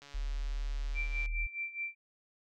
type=click train; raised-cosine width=0.2 ms; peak=-35 dBFS; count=177; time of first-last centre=0.02-1.259 s; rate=142 Hz
type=tone; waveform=sine; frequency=39.71 Hz; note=D#1; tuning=36 cents sharp; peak=-32 dBFS; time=0.14-1.47 s; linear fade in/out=10 ms
type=tone with tremolo; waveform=sine; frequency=2349 Hz; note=D7; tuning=in tune; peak=-33 dBFS; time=0.94-1.95 s; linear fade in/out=50 ms; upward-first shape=sine; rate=4.8 Hz; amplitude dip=80%
effects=none